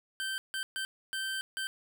25% pulse tone bursts at uneven times, 1555 Hz, G6, 14 cents flat, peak -29 dBFS, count 5, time 0.2-0.38 / 0.54-0.63 / 0.76-0.85 / 1.13-1.41 / 1.57-1.67 s, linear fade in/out 0 ms, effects none

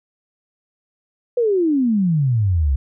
sine exponential sweep, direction down, 500 to 64 Hz, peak -14 dBFS, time 1.37-2.76 s, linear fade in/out 5 ms, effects none

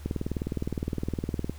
click train, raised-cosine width 3 ms, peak -16 dBFS, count 29, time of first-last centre 0.06-1.496 s, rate 19.5 Hz, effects added 74 Hz sine -40 dBFS peak until 1.58 s + pink hiss -53 dBFS RMS until 1.58 s

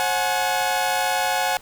sawtooth tone cluster, 537 / 734 / 847 Hz, C5 / F#5 / G#5, +45 / -14 / +34 cents, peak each -25 / -19 / -20 dBFS, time 0-1.57 s, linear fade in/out 0 ms, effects pink hiss -48 dBFS RMS until 1.61 s

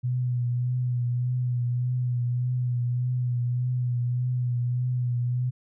sine tone with vibrato, 123.47 Hz, B2, in tune, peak -23 dBFS, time 0.03-5.51 s, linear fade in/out 20 ms, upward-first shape triangle, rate 1.7 Hz, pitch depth 36 cents each way, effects none

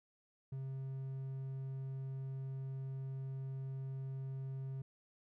triangle tone, 133.8 Hz, C3, 39 cents sharp, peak -38 dBFS, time 0.52-4.82 s, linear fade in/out 5 ms, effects none

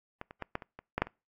clicks, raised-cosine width 0.5 ms, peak -24 / -30 / -21 / -17 / -28 / -29 / -15 / -10 / -28 dBFS, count 9, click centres 0.214 / 0.309 / 0.423 / 0.554 / 0.622 / 0.79 / 0.98 / 1.02 / 1.07 s, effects noise-tail reverb RT60 0.3 s tail -26 dB re dry + AAC 64 kbps

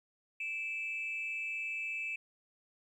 sine tone pair together, 2342 / 2625 Hz, D7 / E7, -5 / -8 cents, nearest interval major second, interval 197 cents, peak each -39 / -36 dBFS, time 0.4-2.16 s, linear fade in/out 5 ms, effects tanh soft clip ceiling -29 dBFS + 12-bit

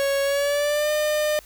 45% pulse tone with pitch glide, 554.4 to 604.6 Hz, C#5 to D#5, 0 to -50 cents, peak -20 dBFS, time 0-1.39 s, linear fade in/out 0 ms, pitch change +150 cents, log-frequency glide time 0.23-0.91 s, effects added 50 Hz sine -51 dBFS peak until 1.45 s + white hiss -50 dBFS RMS until 1.45 s

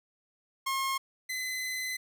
sawtooth tone pair in turn, 1075 / 2029 Hz, C6 / B6, +47 / +46 cents, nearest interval major seventh, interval 1099 cents, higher second, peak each -25 / -29 dBFS, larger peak first, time 0.66-0.98 / 1.29-1.97 s, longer second, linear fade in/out 10 ms, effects none

